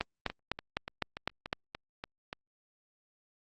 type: two click trains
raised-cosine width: 0.3 ms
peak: -14 / -22 dBFS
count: 7 / 8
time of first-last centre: 0.01-1.529 / 0.3-2.329 s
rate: 3.95 / 3.45 Hz
effects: Opus 24 kbps